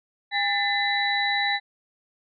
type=tone cluster; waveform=sine; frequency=811 / 1777 / 2028 / 3935 Hz; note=G#5 / A6 / B6 / B7; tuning=-41 / +17 / +45 / -7 cents; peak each=-27 dBFS; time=0.31-1.6 s; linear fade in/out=50 ms; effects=none